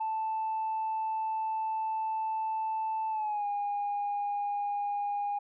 sine tone with pitch glide, 880 to 816.3 Hz, A5 to G#5, 0 to -30 cents, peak -28 dBFS, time 0-5.39 s, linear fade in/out 10 ms, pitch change -130 cents, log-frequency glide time 3.1-3.46 s, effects tanh soft clip ceiling -26 dBFS

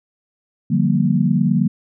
sine chord, G minor seventh, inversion second, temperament just, 147 / 176.4 / 196 / 235.2 Hz, D3 / F3 / G3 / Bb3, +2 / +18 / 0 / +16 cents, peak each -19 dBFS, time 0.7-1.68 s, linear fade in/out 10 ms, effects none

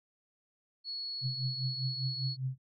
sine tone, 4369 Hz, C#8, 26 cents flat, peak -36 dBFS, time 0.84-2.37 s, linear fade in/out 50 ms
sine tone with tremolo, 130.81 Hz, C3, in tune, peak -29 dBFS, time 1.21-2.58 s, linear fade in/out 50 ms, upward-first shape triangle, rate 5 Hz, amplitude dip 95%
effects none

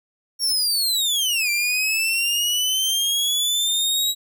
sawtooth linear two-way sweep, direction down then up, 5588 to 2349 to 3862 Hz, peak -16 dBFS, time 0.39-4.15 s, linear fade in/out 50 ms, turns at 1.5 s, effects none

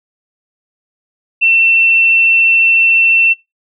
sine tone, 2693 Hz, E7, 36 cents sharp, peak -7 dBFS, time 1.41-3.34 s, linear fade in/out 20 ms, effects noise-tail reverb RT60 0.2 s tail -21 dB re dry

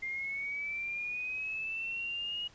sine linear sweep, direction up, 2101 to 2895 Hz, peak -34 dBFS, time 0.02-2.48 s, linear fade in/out 10 ms, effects pink hiss -59 dBFS RMS until 2.54 s + resampled to 16000 Hz

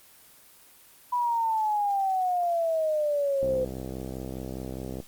sine exponential sweep, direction down, 987.8 to 510 Hz, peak -23 dBFS, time 1.12-3.65 s, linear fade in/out 10 ms
click train, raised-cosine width 2 ms, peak -22 dBFS, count 103, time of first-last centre 3.43-5.002 s, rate 64.9 Hz
effects white hiss -54 dBFS RMS until 5.07 s + Opus 24 kbps

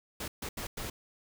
pink noise bursts at uneven times, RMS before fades -38 dBFS, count 4, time 0.2-0.28 / 0.42-0.49 / 0.57-0.67 / 0.77-0.9 s, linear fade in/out 5 ms, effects none

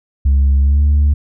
sine tone with pitch glide, 68.8 to 72.89 Hz, C#2 to D2, -12 to -12 cents, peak -6 dBFS, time 0.25-1.14 s, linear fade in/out 10 ms, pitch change +100 cents, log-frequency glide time 0.62-0.83 s, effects tanh soft clip ceiling -7 dBFS

